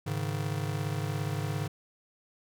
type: chord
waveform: square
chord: Ab suspended fourth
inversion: none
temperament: just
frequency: 103.83 / 138.43 / 155.74 Hz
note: Ab2 / Db3 / Eb3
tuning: 0 / -2 / +2 cents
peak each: -35 / -35 / -36 dBFS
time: 0.06-1.68 s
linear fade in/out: 10 ms
effects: none